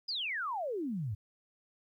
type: exponential sweep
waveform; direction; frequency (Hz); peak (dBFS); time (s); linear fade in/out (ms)
sine; down; 5100 to 94.2; -33; 0.08-1.15; 10
effects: 12-bit